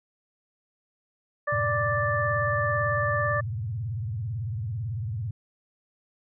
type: harmonic tone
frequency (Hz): 587.3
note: D5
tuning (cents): 0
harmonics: 1 / 2 / 3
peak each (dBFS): -28 / -28 / -28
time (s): 1.47-3.41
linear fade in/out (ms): 10
type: tone with vibrato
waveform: sine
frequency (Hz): 110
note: A2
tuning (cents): 0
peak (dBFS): -28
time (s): 1.52-5.31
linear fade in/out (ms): 5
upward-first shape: sine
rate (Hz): 18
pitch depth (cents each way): 280
effects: none